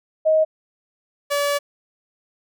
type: tone pair in turn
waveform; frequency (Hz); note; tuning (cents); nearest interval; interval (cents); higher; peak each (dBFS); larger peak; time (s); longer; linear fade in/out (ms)
sine / sawtooth; 629 / 573.6; D#5 / D5; +19 / -41; major second; 160; first; -13 / -15; first; 0.25-0.45 / 1.3-1.59; second; 20
effects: none